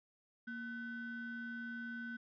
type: ring-modulated tone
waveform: triangle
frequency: 872 Hz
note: A5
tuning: 16 cents flat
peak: -36 dBFS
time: 0.47-2.17 s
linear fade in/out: 10 ms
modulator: 638 Hz
effects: tanh soft clip ceiling -34 dBFS + resampled to 11025 Hz